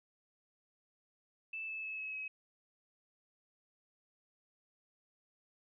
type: tone with pitch steps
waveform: sine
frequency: 2637 / 2616 / 2595 / 2574 / 2553 Hz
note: E7 / E7 / E7 / E7 / D#7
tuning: 0 / -14 / -28 / -42 / +44 cents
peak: -39 dBFS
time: 1.53-2.28 s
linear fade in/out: 5 ms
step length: 150 ms
effects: none